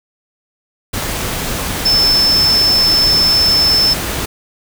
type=tone in noise; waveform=sine; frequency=5274 Hz; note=E8; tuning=in tune; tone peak=-9 dBFS; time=1.85-3.94 s; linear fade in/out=10 ms; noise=pink; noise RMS=-20 dBFS; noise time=0.93-4.26 s; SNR=+8 dB; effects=none